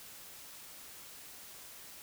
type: silence
effects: white hiss -51 dBFS RMS until 2.02 s